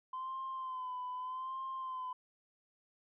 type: tone with vibrato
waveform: sine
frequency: 1028 Hz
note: C6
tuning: 31 cents flat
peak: -37 dBFS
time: 0.13-2.13 s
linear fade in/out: 5 ms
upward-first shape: sine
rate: 0.82 Hz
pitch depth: 49 cents each way
effects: tanh soft clip ceiling -35 dBFS